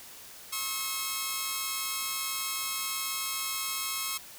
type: tone pair together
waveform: 5% pulse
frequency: 1084 / 1289.1 Hz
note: C#6 / E6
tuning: -39 / -39 cents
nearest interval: minor third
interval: 300 cents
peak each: -21 / -23 dBFS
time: 0.52-4.18 s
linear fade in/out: 10 ms
effects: white hiss -48 dBFS RMS until 4.38 s